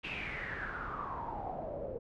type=noise with low-pass filter sweep; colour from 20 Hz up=pink; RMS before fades=-40 dBFS; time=0.03-1.99 s; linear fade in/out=20 ms; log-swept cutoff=2800 to 480 Hz; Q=7.9; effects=none